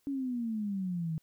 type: exponential sweep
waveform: sine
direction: down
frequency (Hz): 283.3 to 155.56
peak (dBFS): -31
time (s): 0.07-1.18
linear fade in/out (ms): 0
effects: white hiss -73 dBFS RMS until 1.22 s